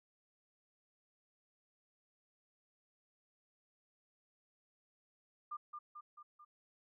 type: tone with echo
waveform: sine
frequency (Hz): 1200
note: D6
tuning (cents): +37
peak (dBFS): -40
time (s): 5.51-5.57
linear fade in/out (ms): 10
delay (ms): 220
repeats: 4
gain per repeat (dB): -4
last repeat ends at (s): 6.45
effects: none